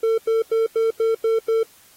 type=tone bursts; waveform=triangle; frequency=450 Hz; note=A4; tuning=39 cents sharp; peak=-14 dBFS; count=7; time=0.03-1.632 s; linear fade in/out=5 ms; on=150 ms; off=92 ms; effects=white hiss -52 dBFS RMS until 1.96 s + AAC 48 kbps